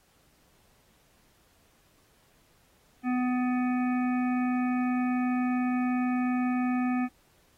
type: harmonic tone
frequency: 250 Hz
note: B3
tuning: 21 cents sharp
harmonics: 1 / 3 / 5 / 7 / 9 / 10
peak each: -25 / -35 / -39 / -42 / -44 / -45 dBFS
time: 3.03-7.09 s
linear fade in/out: 50 ms
effects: pink hiss -65 dBFS RMS until 7.57 s + AAC 48 kbps